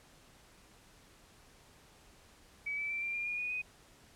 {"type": "tone with pitch steps", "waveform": "sine", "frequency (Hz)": [2283, 2312, 2342, 2372, 2402, 2433, 2464, 2495], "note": ["D7", "D7", "D7", "D7", "D7", "D#7", "D#7", "D#7"], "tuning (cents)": [-50, -28, -5, 17, 38, -39, -17, 4], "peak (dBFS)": -34, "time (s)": [2.66, 3.62], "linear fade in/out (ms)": 10, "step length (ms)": 120, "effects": ["pink hiss -61 dBFS RMS until 4.15 s", "low-pass 11000 Hz 12 dB/octave"]}